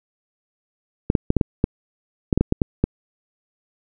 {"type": "clicks", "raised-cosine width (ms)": 3, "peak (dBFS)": -3, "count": 12, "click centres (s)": [1.101, 1.152, 1.304, 1.367, 1.412, 1.641, 2.328, 2.376, 2.41, 2.524, 2.618, 2.84], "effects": []}